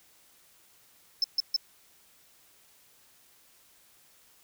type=tone bursts; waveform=sine; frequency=5274 Hz; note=E8; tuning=in tune; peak=-20 dBFS; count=3; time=1.22-1.563 s; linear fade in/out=2 ms; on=21 ms; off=140 ms; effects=tanh soft clip ceiling -21 dBFS + white hiss -61 dBFS RMS until 4.43 s